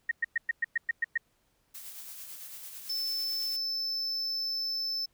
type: tone bursts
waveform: sine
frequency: 1865 Hz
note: A#6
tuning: in tune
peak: -24 dBFS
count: 9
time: 0.09-1.177 s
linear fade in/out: 5 ms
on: 23 ms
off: 110 ms
type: noise with tremolo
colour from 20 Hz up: blue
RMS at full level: -43 dBFS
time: 1.74-3.57 s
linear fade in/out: 10 ms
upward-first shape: sine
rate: 9 Hz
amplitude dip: 35%
type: tone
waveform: triangle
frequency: 5274 Hz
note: E8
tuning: in tune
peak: -29 dBFS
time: 2.89-5.06 s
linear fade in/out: 10 ms
effects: pink hiss -72 dBFS RMS until 5.13 s